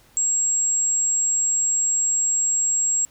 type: tone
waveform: sine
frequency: 7600 Hz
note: A#8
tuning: 33 cents sharp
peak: -18 dBFS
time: 0.17-3.05 s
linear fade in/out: 0 ms
effects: pink hiss -55 dBFS RMS until 3.1 s